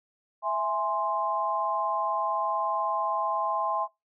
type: chord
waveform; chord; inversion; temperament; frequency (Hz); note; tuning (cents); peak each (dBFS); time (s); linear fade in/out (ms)
sine; E augmented; none; equal; 659.3 / 830.6 / 1046.5; E5 / G#5 / B#5; 0 / 0 / 0; -31 / -30 / -28; 0.42-3.88; 50
effects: noise-tail reverb RT60 0.2 s tail -22 dB re dry